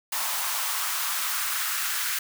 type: noise with high-pass filter sweep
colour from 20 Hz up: white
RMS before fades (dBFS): -28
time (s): 0.12-2.19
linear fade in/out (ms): 5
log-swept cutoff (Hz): 870 to 1500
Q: 2.4
effects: none